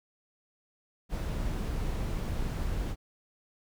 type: noise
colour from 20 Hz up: brown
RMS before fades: -32 dBFS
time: 1.09-2.96 s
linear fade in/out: 50 ms
effects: none

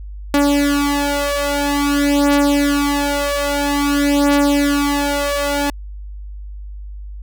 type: beating tone pair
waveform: sawtooth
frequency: 285.7 / 286.2 Hz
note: D4 / D4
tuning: -48 / -45 cents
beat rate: 0.5 Hz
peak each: -13 dBFS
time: 0.34-5.7 s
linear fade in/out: 2 ms
effects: added 50 Hz sine -28 dBFS peak until 7.22 s

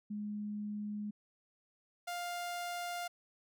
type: tone pair in turn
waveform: sine / sawtooth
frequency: 208.6 / 701.6 Hz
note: G#3 / F5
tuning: +8 / +8 cents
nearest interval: octave + major sixth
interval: 2100 cents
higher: second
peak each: -37 / -34 dBFS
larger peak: second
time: 0.1-1.11 / 2.07-3.08 s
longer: neither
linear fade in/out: 10 ms
effects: none

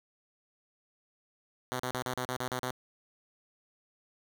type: tone bursts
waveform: 5% pulse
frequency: 126.9 Hz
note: B2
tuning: 47 cents sharp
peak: -21 dBFS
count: 9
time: 1.72-2.708 s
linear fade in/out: 0 ms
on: 76 ms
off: 38 ms
effects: none

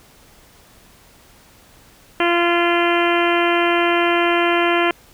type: harmonic tone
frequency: 344.6 Hz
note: F4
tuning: 23 cents flat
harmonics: 1 / 2 / 3 / 4 / 5 / 6 / 7 / 8 / 9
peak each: -18 / -21 / -23 / -24 / -25 / -26 / -26 / -27 / -28 dBFS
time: 2.2-4.91 s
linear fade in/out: 2 ms
effects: pink hiss -49 dBFS RMS until 5.13 s

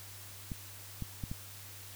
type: clicks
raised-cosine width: 5 ms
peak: -25 dBFS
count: 4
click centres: 0.518 / 1.023 / 1.238 / 1.315 s
effects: added 98 Hz sine -52 dBFS peak until 1.95 s + white hiss -50 dBFS RMS until 1.95 s

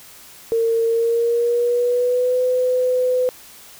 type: tone with pitch glide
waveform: sine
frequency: 457 to 504.2 Hz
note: A#4 to B4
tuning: -34 to +36 cents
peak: -15 dBFS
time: 0.52-3.29 s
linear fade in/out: 0 ms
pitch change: +170 cents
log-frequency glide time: 0.87-2.41 s
effects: white hiss -43 dBFS RMS until 3.79 s

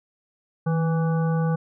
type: harmonic tone with a mistuned harmonic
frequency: 164.81 Hz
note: E3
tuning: in tune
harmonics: 1 / 3 / 5 / 7 / 9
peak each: -20 / -30 / -34 / -37 / -39 dBFS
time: 0.66-1.56 s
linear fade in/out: 10 ms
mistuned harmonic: 1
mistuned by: -46 cents
effects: none

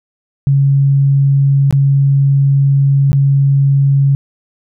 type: tone with dropouts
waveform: sine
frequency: 138.59 Hz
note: C#3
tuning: in tune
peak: -7 dBFS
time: 0.47-4.15 s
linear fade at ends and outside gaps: 0 ms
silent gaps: 1.709-1.726 / 3.118-3.13 s
effects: none

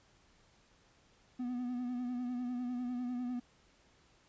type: tone with vibrato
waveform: triangle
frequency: 246.9 Hz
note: B3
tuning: in tune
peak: -33 dBFS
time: 1.39-3.4 s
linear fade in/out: 10 ms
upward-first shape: sine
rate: 10 Hz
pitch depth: 38 cents each way
effects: pink hiss -67 dBFS RMS until 4.28 s + resampled to 16000 Hz

